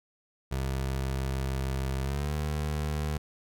25% pulse tone with pitch glide, 66.5 to 75.08 Hz, C2 to D2, +29 to +39 cents, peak -25 dBFS, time 0.51-3.18 s, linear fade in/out 10 ms, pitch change +210 cents, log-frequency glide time 2.01-2.34 s, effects none

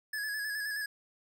square tone with vibrato, 1697 Hz, G#6, 37 cents sharp, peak -34 dBFS, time 0.13-0.86 s, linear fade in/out 5 ms, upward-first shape square, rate 9.5 Hz, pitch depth 37 cents each way, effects none

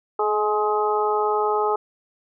harmonic tone with a mistuned harmonic, 210.3 Hz, G#3, 22 cents sharp, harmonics 2 / 3 / 4 / 5 / 6, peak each -22 / -33 / -23 / -30 / -26 dBFS, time 0.19-1.76 s, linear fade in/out 5 ms, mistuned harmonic 2, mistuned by +16 cents, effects none

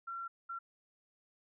sine tone bursts at uneven times, 1364 Hz, F6, 41 cents flat, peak -39 dBFS, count 2, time 0.07-0.28 / 0.49-0.59 s, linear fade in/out 10 ms, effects none

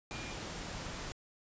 sine tone in noise, 2410 Hz, D7, 44 cents sharp, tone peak -49 dBFS, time 0.11-0.33 s, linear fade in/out 0 ms, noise pink, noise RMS -42 dBFS, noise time 0.11-1.12 s, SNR -10 dB, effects resampled to 16000 Hz

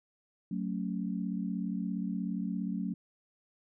sine chord, F# minor, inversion none, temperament just, 185 / 222 / 277.5 Hz, F#3 / A3 / C#4, 0 / +16 / +2 cents, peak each -34 / -36 / -39 dBFS, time 0.51-2.94 s, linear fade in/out 5 ms, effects none

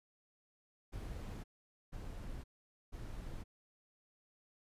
brown noise bursts, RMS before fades -45 dBFS, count 3, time 0.92-3.44 s, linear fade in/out 20 ms, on 520 ms, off 480 ms, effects resampled to 32000 Hz

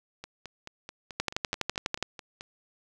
two click trains, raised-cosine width 0.2 ms, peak -23 / -10 dBFS, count 11 / 11, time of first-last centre 0.24-2.409 / 1.2-2.026 s, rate 4.61 / 12.1 Hz, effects none

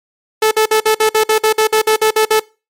sawtooth tone bursts, 435.6 Hz, A4, 17 cents flat, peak -5 dBFS, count 14, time 0.42-2.397 s, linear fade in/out 5 ms, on 92 ms, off 53 ms, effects noise-tail reverb RT60 0.3 s tail -22 dB re dry + MP3 64 kbps

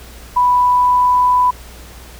sine tone with pitch glide, 987.8 to 994.7 Hz, B5 to B5, 0 to +12 cents, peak -9 dBFS, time 0.36-1.51 s, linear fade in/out 10 ms, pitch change +12 cents, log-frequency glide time 0.47-1.37 s, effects added 60 Hz sine -36 dBFS peak until 2.19 s + pink hiss -39 dBFS RMS until 2.19 s

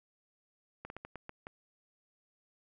slowing click train, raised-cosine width 0.5 ms, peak -28 dBFS, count 7, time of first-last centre 0.85-1.469 s, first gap 51 ms, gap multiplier 1.28, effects none

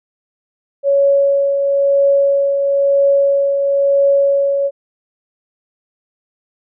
sine tone with tremolo, 558 Hz, C#5, 11 cents sharp, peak -8 dBFS, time 0.83-4.71 s, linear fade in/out 50 ms, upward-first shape triangle, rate 1 Hz, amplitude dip 45%, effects none

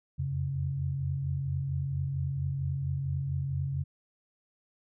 sine tone cluster, 86 / 90.4 / 137.2 Hz, F2 / F#2 / C#3, -26 / -40 / -17 cents, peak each -38 / -36 / -30 dBFS, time 0.18-3.84 s, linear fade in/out 20 ms, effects none

